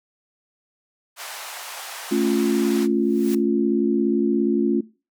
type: band-pass noise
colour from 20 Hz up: pink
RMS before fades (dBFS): -35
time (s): 1.16-2.88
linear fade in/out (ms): 50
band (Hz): 690 to 15000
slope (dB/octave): 24
type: chord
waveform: sine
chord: A augmented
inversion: none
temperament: equal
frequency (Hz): 220 / 277.2 / 349.2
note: A3 / C#4 / E#4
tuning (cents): 0 / 0 / 0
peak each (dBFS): -22 / -22 / -21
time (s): 2.11-4.81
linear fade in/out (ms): 10
type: noise with exponential growth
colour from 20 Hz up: white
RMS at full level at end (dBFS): -33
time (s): 2.9-3.35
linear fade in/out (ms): 5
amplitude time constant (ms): 96
effects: noise-tail reverb RT60 0.3 s tail -19 dB re dry